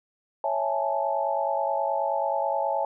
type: chord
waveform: sine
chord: A major seventh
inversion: first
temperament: equal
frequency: 554.4 / 659.3 / 830.6 / 880 Hz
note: C#5 / E5 / G#5 / A5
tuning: 0 / 0 / 0 / 0 cents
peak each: -29 dBFS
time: 0.44-2.85 s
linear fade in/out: 2 ms
effects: none